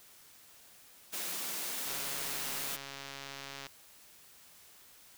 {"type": "high-pass noise", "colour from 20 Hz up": "white", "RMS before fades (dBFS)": -38, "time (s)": [1.12, 2.77], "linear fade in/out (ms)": 20, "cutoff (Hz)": 160, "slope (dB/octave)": 96}
{"type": "click train", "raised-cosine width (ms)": 0.2, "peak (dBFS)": -26, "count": 249, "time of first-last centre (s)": [1.87, 3.667], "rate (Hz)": 138}
{"effects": ["white hiss -58 dBFS RMS until 5.17 s"]}